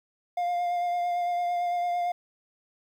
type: tone with vibrato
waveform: triangle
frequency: 704 Hz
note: F5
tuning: 14 cents sharp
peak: -23 dBFS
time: 0.37-2.12 s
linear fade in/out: 5 ms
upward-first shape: triangle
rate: 8.9 Hz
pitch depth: 21 cents each way
effects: 10-bit